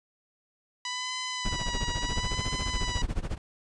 10% pulse tone with vibrato, 987.8 Hz, B5, in tune, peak -23 dBFS, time 0.85-3.02 s, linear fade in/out 2 ms, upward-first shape sine, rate 0.74 Hz, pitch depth 43 cents each way
brown noise with tremolo, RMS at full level -28 dBFS, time 1.45-3.38 s, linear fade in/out 2 ms, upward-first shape sine, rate 14 Hz, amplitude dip 90%
effects resampled to 22050 Hz

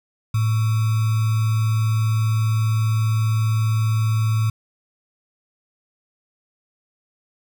sine tone with sample-and-hold, 110 Hz, A2, in tune, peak -16 dBFS, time 0.34-4.5 s, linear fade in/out 5 ms, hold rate 1225 Hz, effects none

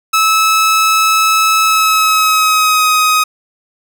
sawtooth tone with pitch glide, 1300 to 1257.2 Hz, E6 to D#6, -24 to +18 cents, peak -5 dBFS, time 0.13-3.24 s, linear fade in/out 10 ms, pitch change -58 cents, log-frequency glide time 1.62-2.91 s, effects none

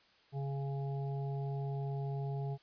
harmonic tone, 138.4 Hz, C#3, 2 cents flat, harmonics 1 / 3 / 5 / 6, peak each -35 / -45 / -49 / -51 dBFS, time 0.32-2.58 s, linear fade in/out 50 ms, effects white hiss -66 dBFS RMS until 2.62 s + resampled to 11025 Hz

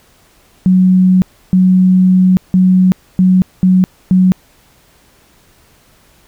sine tone bursts at uneven times, 185 Hz, F#3, in tune, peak -5 dBFS, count 6, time 0.66-1.22 / 1.53-2.37 / 2.54-2.92 / 3.19-3.42 / 3.63-3.84 / 4.11-4.32 s, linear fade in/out 0 ms, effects pink hiss -49 dBFS RMS until 6.27 s

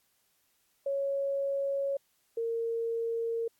sine tone pair in turn, 554 / 459.7 Hz, C#5 / A#4, -1 / -24 cents, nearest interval minor third, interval 323 cents, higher first, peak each -28 / -29 dBFS, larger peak first, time 0.86-1.97 / 2.37-3.48 s, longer neither, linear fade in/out 5 ms, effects white hiss -72 dBFS RMS until 3.59 s + AAC 64 kbps

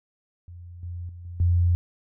sine tone with level steps, 87.31 Hz, F2, in tune, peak -39 / -31 / -38 / -34 / -17 dBFS, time 0.48-1.75 s, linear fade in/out 0 ms, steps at 0.83 / 1.09 / 1.25 / 1.4 s, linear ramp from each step 2 ms, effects none

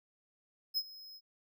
square tone with ADSR envelope, 5120 Hz, D#8, 49 cents sharp, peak -29 dBFS, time 0.74-1.21 s, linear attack 34 ms, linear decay 51 ms, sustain -20 dB, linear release 50 ms, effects none

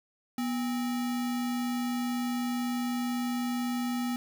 sine tone with sample-and-hold, 244 Hz, B3, 21 cents flat, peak -28 dBFS, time 0.38-4.16 s, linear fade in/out 2 ms, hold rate 1050 Hz, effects none

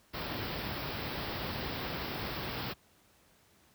pink band-stop noise, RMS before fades -37 dBFS, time 0.13-2.74 s, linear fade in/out 20 ms, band 5300 to 14000 Hz, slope 96 dB/octave, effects pink hiss -65 dBFS RMS until 3.74 s + high-pass 60 Hz 12 dB/octave

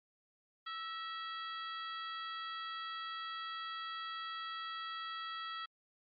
harmonic tone with a mistuned harmonic, 659.3 Hz, E5, in tune, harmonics 2 / 3 / 4 / 5 / 6 / 7, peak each -42 / -48 / -57 / -47 / -56 / -56 dBFS, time 0.66-5.66 s, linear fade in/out 10 ms, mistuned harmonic 3, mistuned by -56 cents, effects MP3 48 kbps

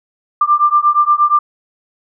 sine beating tone pair, 1184 / 1192.5 Hz, D6 / D6, +14 / +26 cents, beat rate 8.5 Hz, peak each -12 dBFS, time 0.41-1.39 s, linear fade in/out 5 ms, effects none

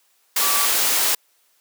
sine tone in noise, 1154 Hz, D6, 31 cents flat, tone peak -25 dBFS, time 0.41-0.66 s, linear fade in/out 5 ms, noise white, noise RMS -19 dBFS, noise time 0.36-1.15 s, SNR -9 dB, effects white hiss -62 dBFS RMS until 1.6 s + high-pass 400 Hz 12 dB/octave

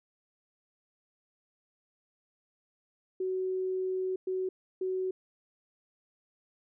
sine tone bursts at uneven times, 373.7 Hz, F#4, 17 cents sharp, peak -29 dBFS, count 3, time 3.2-4.16 / 4.27-4.49 / 4.81-5.11 s, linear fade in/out 5 ms, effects none

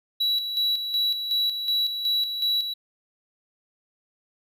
triangle tone with tremolo, 3917 Hz, B7, 15 cents flat, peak -19 dBFS, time 0.2-2.74 s, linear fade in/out 10 ms, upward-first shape square, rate 2.7 Hz, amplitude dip 55%, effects none

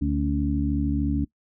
harmonic tone with a mistuned harmonic, 73.42 Hz, D2, in tune, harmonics 1 / 2 / 3 / 4, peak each -26 / -29 / -29 / -25 dBFS, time 0.01-1.25 s, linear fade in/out 10 ms, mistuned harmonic 4, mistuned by -60 cents, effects noise-tail reverb RT60 0.1 s tail -22 dB re dry

